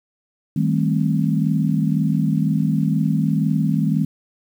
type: chord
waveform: sine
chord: A half-diminished seventh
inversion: second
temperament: just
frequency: 158.4 / 198 / 220 / 264 Hz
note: Eb3 / G3 / A3 / C4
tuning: +31 / +18 / 0 / +16 cents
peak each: -19 / -22 / -23 / -24 dBFS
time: 0.56-4.05 s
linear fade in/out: 5 ms
effects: 8-bit